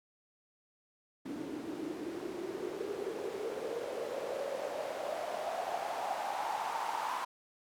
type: noise with band-pass filter sweep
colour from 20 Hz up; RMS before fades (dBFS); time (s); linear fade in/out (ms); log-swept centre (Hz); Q
white; -38; 1.25-7.25; 10; 280 to 970; 5.8
effects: none